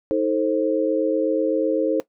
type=chord; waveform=sine; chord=A diminished; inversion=second; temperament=just; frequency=316.8 / 440 / 528 Hz; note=Eb4 / A4 / C5; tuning=+31 / 0 / +16 cents; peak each=-22 dBFS; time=0.11-2 s; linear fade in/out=0 ms; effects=noise-tail reverb RT60 0.1 s tail -17 dB re dry